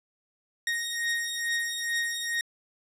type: beating tone pair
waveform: sawtooth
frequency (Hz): 1864.7 / 1867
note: A#6 / A#6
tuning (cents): 0 / +2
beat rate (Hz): 2.3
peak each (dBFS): -29 / -26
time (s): 0.67-2.41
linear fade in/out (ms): 2
effects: low-pass 12000 Hz 12 dB/octave